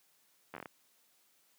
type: slowing click train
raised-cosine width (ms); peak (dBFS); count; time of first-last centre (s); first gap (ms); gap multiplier
0.5; -28; 7; 0.54-0.658; 11; 1.23
effects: white hiss -70 dBFS RMS until 1.58 s + high-pass 150 Hz 12 dB/octave